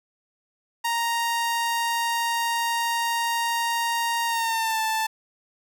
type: tone with pitch glide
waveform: sawtooth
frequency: 932.3 to 881.5 Hz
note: A#5 to A5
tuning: 0 to +3 cents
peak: -19 dBFS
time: 0.84-5.07 s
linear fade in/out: 10 ms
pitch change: -97 cents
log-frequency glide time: 4.26-4.81 s
effects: none